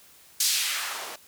blue noise with band-pass filter sweep, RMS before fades -28 dBFS, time 0.4-1.16 s, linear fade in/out 5 ms, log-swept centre 5600 to 490 Hz, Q 1.1, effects white hiss -54 dBFS RMS until 1.27 s

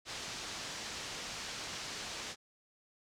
white low-pass noise, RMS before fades -43 dBFS, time 0.05-2.36 s, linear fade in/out 50 ms, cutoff 6400 Hz, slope 24 dB/octave, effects none

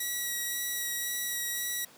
5% pulse tone with vibrato, 1927 Hz, B6, 43 cents flat, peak -21 dBFS, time 0-1.85 s, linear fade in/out 5 ms, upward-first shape sine, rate 1.9 Hz, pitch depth 11 cents each way, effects pink hiss -55 dBFS RMS until 1.97 s + high-pass 200 Hz 12 dB/octave

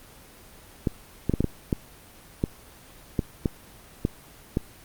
clicks, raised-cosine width 3 ms, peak -9 dBFS, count 11, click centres 0.872 / 1.296 / 1.338 / 1.406 / 1.443 / 1.728 / 2.439 / 3.192 / 3.458 / 4.051 / 4.571 s, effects pink hiss -49 dBFS RMS until 4.84 s + Opus 24 kbps

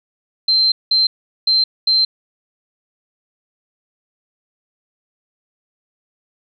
sine tone bursts at uneven times, 4122 Hz, C8, 27 cents flat, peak -11 dBFS, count 4, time 0.48-0.72 / 0.91-1.07 / 1.47-1.64 / 1.87-2.05 s, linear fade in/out 5 ms, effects none

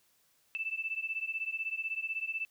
sine beating tone pair, 2637 / 2653 Hz, E7 / E7, 0 / +10 cents, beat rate 16 Hz, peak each -36 / -37 dBFS, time 0.55-2.45 s, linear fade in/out 0 ms, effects white hiss -70 dBFS RMS until 2.5 s

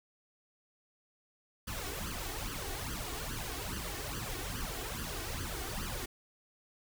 pink noise with flanger, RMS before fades -39 dBFS, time 1.67-6.06 s, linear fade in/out 10 ms, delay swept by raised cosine 0.64 to 2.74 ms, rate 2.4 Hz, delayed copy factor +0.85, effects none

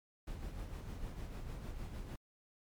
brown noise with tremolo, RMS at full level -42 dBFS, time 0.27-2.16 s, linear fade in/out 5 ms, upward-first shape sine, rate 6.6 Hz, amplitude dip 45%, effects MP3 96 kbps

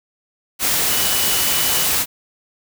sine tone in noise, 2960 Hz, F#7, in tune, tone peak -26 dBFS, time 0.87-1.88 s, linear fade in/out 50 ms, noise white, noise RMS -18 dBFS, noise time 0.59-2.06 s, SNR -11 dB, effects none

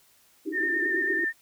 white band-pass noise, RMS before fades -33 dBFS, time 0.45-1.25 s, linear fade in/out 10 ms, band 300 to 390 Hz, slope 96 dB/octave
sine tone with vibrato, 1811 Hz, A6, 49 cents sharp, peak -24 dBFS, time 0.52-1.33 s, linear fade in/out 50 ms, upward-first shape square, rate 9 Hz, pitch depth 23 cents each way
effects white hiss -61 dBFS RMS until 1.41 s

